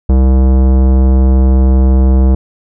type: tone with tanh clipping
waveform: sine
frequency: 65.2 Hz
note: C2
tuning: 5 cents flat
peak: -7 dBFS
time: 0.09-2.35 s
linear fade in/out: 5 ms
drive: 18 dB
effects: none